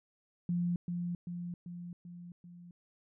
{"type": "tone with echo", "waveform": "sine", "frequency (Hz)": 174.61, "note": "F3", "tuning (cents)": 0, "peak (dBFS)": -29, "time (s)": [0.49, 0.76], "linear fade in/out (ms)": 2, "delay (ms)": 390, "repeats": 5, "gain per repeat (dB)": -4, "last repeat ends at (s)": 2.71, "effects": []}